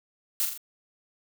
blue noise with echo, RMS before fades -26 dBFS, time 0.4-0.45 s, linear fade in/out 0 ms, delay 42 ms, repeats 3, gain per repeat -5 dB, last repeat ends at 0.576 s, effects none

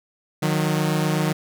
sawtooth tone pair together, 154.16 / 182.1 Hz, D#3 / F#3, -16 / -27 cents, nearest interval minor third, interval 289 cents, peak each -17 / -20 dBFS, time 0.42-1.33 s, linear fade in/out 10 ms, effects none

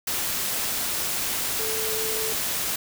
sine tone in noise, 440 Hz, A4, in tune, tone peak -31 dBFS, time 1.59-2.33 s, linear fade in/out 5 ms, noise white, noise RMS -27 dBFS, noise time 0.07-2.76 s, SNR -7 dB, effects none

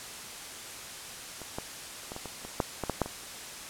clicks, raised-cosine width 1 ms, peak -27 / -19 / -24 / -24 / -24 / -26 / -11 / -17 / -14 / -11 / -23 dBFS, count 11, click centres 1.417 / 1.585 / 2.119 / 2.164 / 2.257 / 2.45 / 2.602 / 2.837 / 2.897 / 3.017 / 3.06 s, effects white hiss -42 dBFS RMS until 3.69 s + low-pass 10000 Hz 12 dB/octave

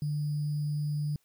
sine tone with sample-and-hold, 148.4 Hz, D3, 18 cents sharp, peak -28 dBFS, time 0.02-1.16 s, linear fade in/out 2 ms, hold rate 4900 Hz, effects white hiss -72 dBFS RMS until 1.24 s

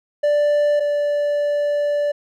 triangle tone pair in turn, 587.3 / 583.6 Hz, D5 / D5, 0 / -11 cents, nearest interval unison, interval 11 cents, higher first, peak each -12 / -15 dBFS, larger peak first, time 0.23-0.8 / 0.8-2.12 s, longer second, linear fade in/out 10 ms, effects none

